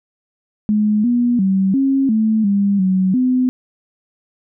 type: tone with pitch steps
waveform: sine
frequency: 211.3 / 241.6 / 191.9 / 270.7 / 218.9 / 200.3 / 187.5 / 253.9 Hz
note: G#3 / B3 / G3 / C#4 / A3 / G3 / F#3 / B3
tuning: +30 / -38 / -37 / -41 / -9 / +38 / +23 / +48 cents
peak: -12 dBFS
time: 0.69-3.49 s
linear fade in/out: 0 ms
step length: 350 ms
effects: none